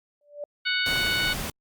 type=tone with exponential growth; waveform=sine; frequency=584 Hz; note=D5; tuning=10 cents flat; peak=-28 dBFS; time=0.21-0.44 s; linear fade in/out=2 ms; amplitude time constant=50 ms
type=harmonic tone; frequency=740 Hz; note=F#5; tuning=in tune; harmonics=2 / 3 / 4 / 5 / 6; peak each=-27 / -29 / -30 / -31 / -32 dBFS; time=0.65-1.34 s; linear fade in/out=20 ms
type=noise; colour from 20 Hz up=pink; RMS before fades=-32 dBFS; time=0.86-1.5 s; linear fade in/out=2 ms
effects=Opus 48 kbps